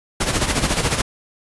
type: noise with tremolo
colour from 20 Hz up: pink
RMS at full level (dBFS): -17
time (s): 0.2-1.02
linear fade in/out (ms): 10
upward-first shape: sine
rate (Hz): 14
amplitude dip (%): 65
effects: resampled to 24000 Hz